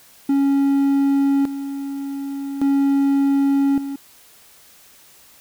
triangle tone with tremolo, 277.2 Hz, C#4, in tune, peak -12 dBFS, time 0.29-3.96 s, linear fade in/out 5 ms, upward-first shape square, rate 0.43 Hz, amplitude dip 70%, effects white hiss -49 dBFS RMS until 5.4 s

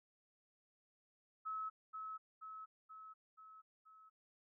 sine tone with echo, 1292 Hz, E6, 35 cents flat, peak -40 dBFS, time 1.45-1.7 s, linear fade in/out 20 ms, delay 480 ms, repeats 5, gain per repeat -4 dB, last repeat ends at 4.1 s, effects none

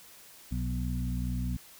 harmonic tone with a mistuned harmonic, 61.74 Hz, B1, in tune, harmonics 1 / 2 / 3 / 4, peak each -32 / -35 / -37 / -38 dBFS, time 0.51-1.57 s, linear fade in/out 10 ms, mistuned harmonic 3, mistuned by -26 cents, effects white hiss -53 dBFS RMS until 1.79 s

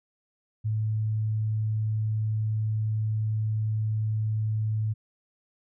sine tone, 108.6 Hz, A2, 22 cents flat, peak -24 dBFS, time 0.64-4.94 s, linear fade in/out 20 ms, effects none

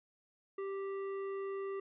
sine tone with hard clipping, 391.5 Hz, G4, 2 cents flat, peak -39 dBFS, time 0.58-1.8 s, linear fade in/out 5 ms, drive 10 dB, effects resampled to 8000 Hz

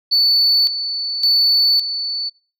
sine tone with tremolo, 4481 Hz, C#8, 18 cents sharp, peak -9 dBFS, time 0.11-2.3 s, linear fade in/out 20 ms, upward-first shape square, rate 0.89 Hz, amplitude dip 70%, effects noise-tail reverb RT60 0.4 s tail -26 dB re dry + tanh soft clip ceiling -9 dBFS

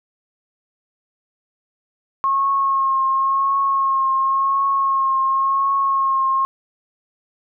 sine tone with vibrato, 1083 Hz, C#6, 41 cents flat, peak -15 dBFS, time 2.24-6.45 s, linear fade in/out 0 ms, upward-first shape triangle, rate 0.93 Hz, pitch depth 27 cents each way, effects none

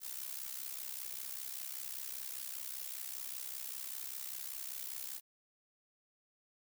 blue noise with amplitude modulation, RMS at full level -40 dBFS, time 0-5.21 s, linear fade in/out 50 ms, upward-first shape sine, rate 65.1 Hz, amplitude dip 80%, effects none

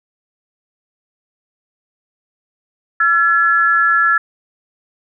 sine tone pair together, 1353.3 / 1705 Hz, E6 / G#6, +45 / +45 cents, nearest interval major third, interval 400 cents, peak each -13 dBFS, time 3-4.18 s, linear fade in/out 5 ms, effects none

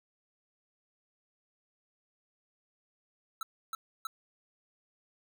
square tone bursts, 1318.5 Hz, E6, in tune, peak -35 dBFS, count 3, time 3.41-4.07 s, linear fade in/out 2 ms, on 20 ms, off 300 ms, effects none

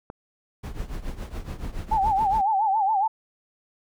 click, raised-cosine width 1 ms, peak -22 dBFS, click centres 0.101 s
brown noise with tremolo, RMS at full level -29 dBFS, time 0.63-2.42 s, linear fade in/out 10 ms, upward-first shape triangle, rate 7.1 Hz, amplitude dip 85%
sine tone with vibrato, 826 Hz, G#5, 10 cents flat, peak -19 dBFS, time 1.91-3.08 s, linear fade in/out 10 ms, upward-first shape sine, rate 7.2 Hz, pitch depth 140 cents each way
effects none

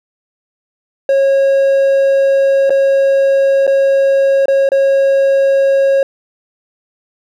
triangle tone with dropouts, 546 Hz, C#5, 26 cents flat, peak -6 dBFS, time 1.09-6.03 s, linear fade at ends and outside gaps 2 ms, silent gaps 2.696-2.704 / 3.668-3.676 / 4.457-4.482 / 4.69-4.718 s, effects none

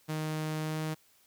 sawtooth tone with pitch glide, 155.56 to 156.55 Hz, D#3 to D#3, 0 to +11 cents, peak -28 dBFS, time 0.08-0.95 s, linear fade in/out 20 ms, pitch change +11 cents, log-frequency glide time 0.6-0.8 s, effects white hiss -65 dBFS RMS until 1.26 s

